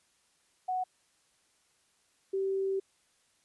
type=tone pair in turn; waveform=sine; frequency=740 / 386.9 Hz; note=F#5 / G4; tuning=0 / -23 cents; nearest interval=major seventh; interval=1123 cents; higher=first; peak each=-29 / -28 dBFS; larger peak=second; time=0.68-0.84 / 2.33-2.8 s; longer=second; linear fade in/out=10 ms; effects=white hiss -70 dBFS RMS until 3.44 s + resampled to 24000 Hz